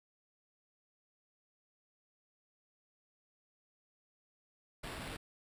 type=noise with sample-and-hold; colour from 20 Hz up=pink; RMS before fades=-44 dBFS; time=4.83-5.17 s; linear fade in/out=10 ms; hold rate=6300 Hz; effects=resampled to 32000 Hz